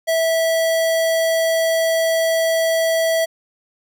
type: tone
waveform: square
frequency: 654 Hz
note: E5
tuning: 14 cents flat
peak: -16 dBFS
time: 0.07-3.26 s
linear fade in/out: 20 ms
effects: none